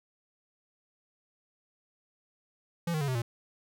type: tone with pitch steps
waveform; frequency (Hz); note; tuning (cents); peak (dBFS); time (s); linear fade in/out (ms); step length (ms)
square; 170.1 / 155.08 / 141.39 / 128.91 / 117.53; F3 / D#3 / C#3 / C3 / A#2; -45 / -5 / +35 / -25 / +15; -29; 2.87-3.22; 5; 70
effects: none